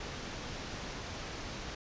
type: low-pass noise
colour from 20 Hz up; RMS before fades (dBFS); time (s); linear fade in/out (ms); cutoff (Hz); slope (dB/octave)
pink; -42; 0-1.75; 5; 6700; 48
effects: resampled to 16000 Hz